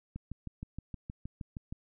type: click train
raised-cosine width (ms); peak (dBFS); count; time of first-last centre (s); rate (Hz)
5; -27; 11; 0.16-1.725; 6.39
effects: none